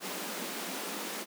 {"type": "high-pass noise", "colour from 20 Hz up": "pink", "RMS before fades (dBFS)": -38, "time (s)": [0, 1.26], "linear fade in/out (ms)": 50, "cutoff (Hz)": 180, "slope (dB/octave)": 96, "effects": []}